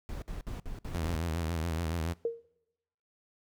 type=noise bursts; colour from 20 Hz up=brown; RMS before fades=-38 dBFS; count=6; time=0.09-1.165 s; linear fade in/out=0 ms; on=130 ms; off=59 ms
type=tone with vibrato; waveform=sawtooth; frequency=82.41 Hz; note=E2; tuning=in tune; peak=-27 dBFS; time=0.93-2.14 s; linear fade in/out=20 ms; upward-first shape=sine; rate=7.1 Hz; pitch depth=91 cents each way
type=tone with exponential decay; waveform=sine; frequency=463.4 Hz; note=A#4; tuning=10 cents flat; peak=-24 dBFS; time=2.25-2.45 s; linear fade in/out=2 ms; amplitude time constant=42 ms
effects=noise-tail reverb RT60 0.9 s tail -24 dB re dry